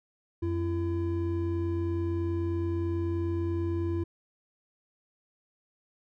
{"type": "tone pair together", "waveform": "triangle", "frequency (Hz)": [89.4, 337.5], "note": ["F2", "E4"], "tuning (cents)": [41, 41], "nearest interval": "octave + major seventh", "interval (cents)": 2300, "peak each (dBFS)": -28, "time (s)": [0.42, 4.04], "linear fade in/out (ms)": 10, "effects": []}